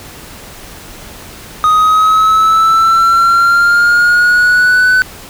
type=exponential sweep; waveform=triangle; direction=up; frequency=1244.5 to 1511 Hz; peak=-4 dBFS; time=1.64-5.02 s; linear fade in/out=0 ms; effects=pink hiss -32 dBFS RMS until 5.29 s